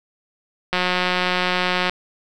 click train, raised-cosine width 0.3 ms, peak -4 dBFS, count 212, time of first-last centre 0.73-1.896 s, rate 181 Hz, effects none

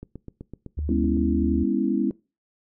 click train, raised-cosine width 3 ms, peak -24 dBFS, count 10, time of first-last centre 0.03-1.169 s, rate 7.9 Hz
sine tone with pitch glide, 74.3 to 74.99 Hz, D2 to D2, +21 to +37 cents, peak -25 dBFS, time 0.77-1.64 s, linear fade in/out 10 ms, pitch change +16 cents, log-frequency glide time 1.07-1.23 s
sine chord, C# minor seventh, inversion second, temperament equal with one note detuned, 203.6 / 246.9 / 277.2 / 329.6 Hz, G#3 / B3 / C#4 / E4, -34 / 0 / 0 / 0 cents, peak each -26 dBFS, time 0.89-2.11 s, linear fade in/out 2 ms
effects noise-tail reverb RT60 0.3 s tail -22 dB re dry

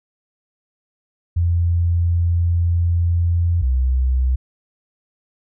sine tone pair in turn, 85.7 / 64.2 Hz, F2 / C2, -32 / -32 cents, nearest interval perfect fourth, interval 500 cents, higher first, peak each -14 dBFS, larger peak neither, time 1.36-3.62 / 3.62-4.36 s, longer first, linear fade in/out 10 ms, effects none

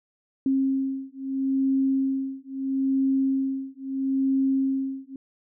sine beating tone pair, 268 / 268.76 Hz, C4 / C4, +42 / +47 cents, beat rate 0.76 Hz, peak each -25 dBFS, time 0.46-5.16 s, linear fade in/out 2 ms, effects none

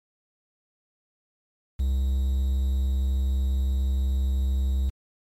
triangle tone with quantisation, 66.4 Hz, C2, 26 cents sharp, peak -19 dBFS, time 1.79-4.9 s, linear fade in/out 10 ms, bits 8, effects MP3 64 kbps

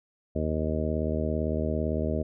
harmonic tone, 77.78 Hz, D#2, in tune, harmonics 1 / 2 / 3 / 4 / 5 / 6 / 7 / 8, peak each -30 / -34 / -32 / -36 / -35 / -36 / -38 / -34 dBFS, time 0.35-2.23 s, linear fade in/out 10 ms, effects none

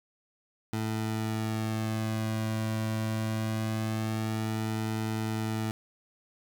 sawtooth tone with flanger, 110 Hz, A2, in tune, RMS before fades -31 dBFS, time 0.73-5.71 s, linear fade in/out 0 ms, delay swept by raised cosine 1.8 to 2.35 ms, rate 0.23 Hz, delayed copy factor -1, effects none

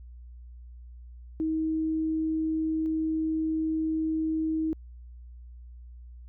sine tone pair in turn, 317.1 / 317.1 Hz, D#4 / D#4, +33 / +33 cents, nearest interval unison, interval 0 cents, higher neither, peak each -25 dBFS, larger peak neither, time 1.4-2.86 / 2.86-4.73 s, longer second, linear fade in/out 0 ms, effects added 60 Hz sine -43 dBFS peak until 6.28 s

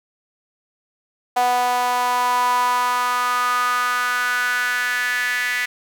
sawtooth tone with high-pass filter sweep, 246.9 Hz, B3, in tune, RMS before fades -20 dBFS, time 1.36-5.66 s, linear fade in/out 10 ms, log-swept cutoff 770 to 1900 Hz, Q 5.9, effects none

